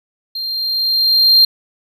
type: tone with level ramp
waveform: triangle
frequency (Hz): 4186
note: C8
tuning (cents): 0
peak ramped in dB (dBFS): -20 to -4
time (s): 0.35-1.45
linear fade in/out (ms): 5
effects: none